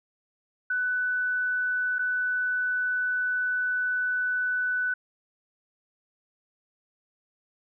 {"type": "tone with dropouts", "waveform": "sine", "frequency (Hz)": 1494, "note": "F#6", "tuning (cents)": 16, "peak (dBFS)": -24, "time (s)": [0.7, 4.94], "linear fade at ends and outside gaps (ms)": 5, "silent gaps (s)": [1.985, 1.991], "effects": []}